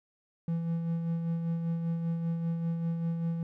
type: tone with tremolo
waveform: triangle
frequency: 166.8 Hz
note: E3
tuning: 21 cents sharp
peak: -25 dBFS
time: 0.48-3.43 s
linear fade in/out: 2 ms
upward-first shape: sine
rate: 5.1 Hz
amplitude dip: 40%
effects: none